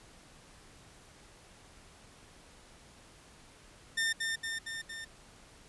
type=tone with echo; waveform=sawtooth; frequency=1807 Hz; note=A6; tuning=46 cents sharp; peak=-25 dBFS; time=3.97-4.13 s; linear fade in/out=10 ms; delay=230 ms; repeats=4; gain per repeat=-3 dB; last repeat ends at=5.05 s; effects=pink hiss -57 dBFS RMS until 5.68 s + resampled to 24000 Hz